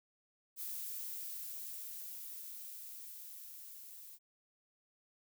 violet noise with level ramp, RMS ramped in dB -42 to -53 dBFS, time 0.56-4.19 s, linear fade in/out 50 ms, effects none

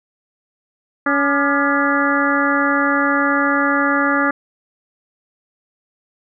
harmonic tone with a mistuned harmonic, 281.6 Hz, C#4, 27 cents sharp, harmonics 1 / 2 / 3 / 4 / 5 / 6 / 7, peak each -19 / -23 / -26 / -20 / -21 / -21 / -27 dBFS, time 1.06-4.31 s, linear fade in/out 5 ms, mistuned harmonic 4, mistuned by +100 cents, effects none

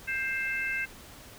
harmonic tone, 527 Hz, C5, 12 cents sharp, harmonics 3 / 4 / 5, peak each -32 / -33 / -34 dBFS, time 0.07-0.86 s, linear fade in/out 20 ms, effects pink hiss -49 dBFS RMS until 1.38 s

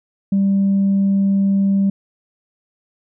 sine tone, 196.5 Hz, G3, 4 cents sharp, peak -11 dBFS, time 0.32-1.9 s, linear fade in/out 5 ms, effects tanh soft clip ceiling -10 dBFS

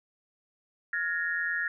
sine tone cluster, 1421 / 1679 / 1847 Hz, F6 / G#6 / A#6, +30 / +18 / -16 cents, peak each -35 / -31 / -31 dBFS, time 0.93-1.68 s, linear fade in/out 2 ms, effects none

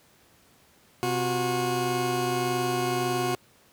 20% pulse tone pair together, 128.07 / 362.5 Hz, C3 / F#4, -37 / -35 cents, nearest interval octave + tritone, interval 1802 cents, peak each -25 / -21 dBFS, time 1.03-3.35 s, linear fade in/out 0 ms, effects pink hiss -59 dBFS RMS until 3.72 s + high-pass 80 Hz 12 dB/octave

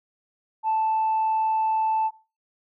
sine tone, 879 Hz, A5, 2 cents flat, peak -19 dBFS, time 0.63-2.11 s, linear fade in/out 50 ms, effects noise-tail reverb RT60 0.3 s tail -17 dB re dry + tanh soft clip ceiling -17 dBFS

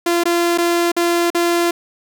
sawtooth tone with dropouts, 343.6 Hz, F4, 28 cents flat, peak -10 dBFS, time 0.06-1.71 s, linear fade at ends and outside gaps 5 ms, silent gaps 0.237-0.254 / 0.577-0.583 / 0.918-0.965 / 1.303-1.347 s, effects none

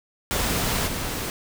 pink noise with level steps, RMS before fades -24 / -29 dBFS, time 0.31-1.3 s, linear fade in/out 0 ms, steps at 0.86 s, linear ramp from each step 20 ms, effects none

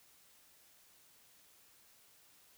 silence, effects white hiss -65 dBFS RMS until 2.57 s

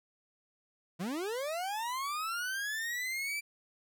40% pulse linear sweep, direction up, 156.9 to 2349 Hz, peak -33 dBFS, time 0.99-3.41 s, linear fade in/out 20 ms, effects none

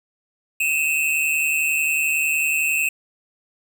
square tone pair together, 2541 / 2692 Hz, D#7 / E7, +36 / +36 cents, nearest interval minor second, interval 100 cents, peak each -22 / -22 dBFS, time 0.6-2.89 s, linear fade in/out 5 ms, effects none

